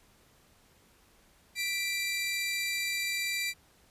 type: tone cluster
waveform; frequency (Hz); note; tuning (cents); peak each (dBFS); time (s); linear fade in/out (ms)
sawtooth; 1978 / 2352 / 3915; B6 / D7 / B7; +2 / +2 / -16; -34 / -28 / -37; 1.55-3.54; 50
effects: pink hiss -63 dBFS RMS until 3.9 s + resampled to 32000 Hz